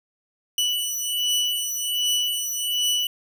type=beating tone pair; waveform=sawtooth; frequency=2960 / 2961.3 Hz; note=F#7 / F#7; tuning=0 / +1 cents; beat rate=1.3 Hz; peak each=-22 dBFS; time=0.58-3.07 s; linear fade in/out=2 ms; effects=none

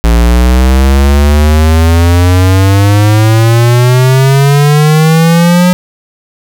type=exponential sweep; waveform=square; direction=up; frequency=56.6 to 181.8 Hz; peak=-4 dBFS; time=0.04-5.73 s; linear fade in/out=0 ms; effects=none

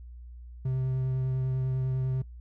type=tone with vibrato; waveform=triangle; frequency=130.1 Hz; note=C3; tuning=9 cents flat; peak=-24 dBFS; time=0.65-2.22 s; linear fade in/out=5 ms; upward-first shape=sine; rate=10 Hz; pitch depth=12 cents each way; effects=noise-tail reverb RT60 0.1 s tail -21 dB re dry + added 60 Hz sine -42 dBFS peak until 2.4 s

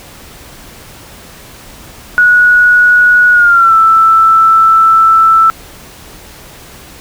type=tone with pitch glide; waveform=sine; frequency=1461 to 1324.4 Hz; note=F#6 to E6; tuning=-22 to +8 cents; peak=-3 dBFS; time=2.18-5.5 s; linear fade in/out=0 ms; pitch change=-170 cents; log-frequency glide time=3.32-3.75 s; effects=pink hiss -34 dBFS RMS until 7 s

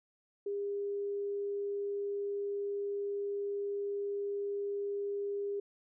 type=tone; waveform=sine; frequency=403.7 Hz; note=G#4; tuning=49 cents flat; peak=-33 dBFS; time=0.46-5.6 s; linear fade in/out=5 ms; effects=none

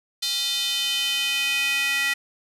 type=tone with high-pass filter sweep; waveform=square; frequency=277.2 Hz; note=C#4; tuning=in tune; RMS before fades=-24 dBFS; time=0.22-2.14 s; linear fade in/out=10 ms; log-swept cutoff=3900 to 2100 Hz; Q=4.1; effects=resampled to 32000 Hz + 8-bit

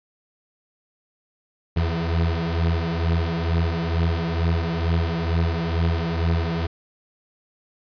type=beating tone pair; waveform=30% pulse; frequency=82.41 / 84.61 Hz; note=E2 / E2; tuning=0 / +46 cents; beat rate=2.2 Hz; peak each=-20 / -21 dBFS; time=1.76-6.67 s; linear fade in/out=10 ms; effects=resampled to 11025 Hz + 9-bit

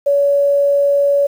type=tone; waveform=sine; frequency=566 Hz; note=C#5; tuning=36 cents sharp; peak=-10 dBFS; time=0.06-1.27 s; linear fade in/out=10 ms; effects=7-bit

